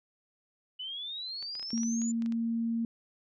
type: exponential sweep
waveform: sine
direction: up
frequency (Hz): 2960 to 7130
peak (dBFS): -36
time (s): 0.79-2.12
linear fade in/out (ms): 10
type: clicks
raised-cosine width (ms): 0.2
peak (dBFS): -31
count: 11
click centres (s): 1.426 / 1.553 / 1.596 / 1.628 / 1.705 / 1.778 / 1.833 / 2.018 / 2.222 / 2.261 / 2.323
type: tone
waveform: sine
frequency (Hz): 230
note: A#3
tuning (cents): -23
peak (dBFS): -28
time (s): 1.73-2.85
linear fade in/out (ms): 2
effects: none